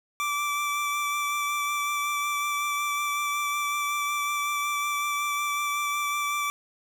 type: tone with vibrato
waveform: 25% pulse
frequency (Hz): 1166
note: D6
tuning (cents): -13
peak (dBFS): -22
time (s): 0.2-6.5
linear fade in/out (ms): 0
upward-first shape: sine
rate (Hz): 5.4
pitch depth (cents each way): 13
effects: none